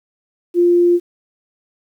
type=tone; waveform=sine; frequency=349.2 Hz; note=F4; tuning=in tune; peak=-9 dBFS; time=0.54-1 s; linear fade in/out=50 ms; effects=8-bit